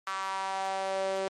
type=tone with high-pass filter sweep; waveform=sawtooth; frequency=192.4 Hz; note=G3; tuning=32 cents flat; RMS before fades=-32 dBFS; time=0.07-1.28 s; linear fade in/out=2 ms; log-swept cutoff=1200 to 470 Hz; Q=4; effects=low-pass 8000 Hz 12 dB/octave + MP3 64 kbps